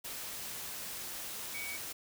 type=tone in noise; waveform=sine; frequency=2257 Hz; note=C#7; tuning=31 cents sharp; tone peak=-40 dBFS; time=1.54-1.77 s; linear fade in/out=10 ms; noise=white; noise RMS=-42 dBFS; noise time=0.04-1.93 s; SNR=-1 dB; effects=none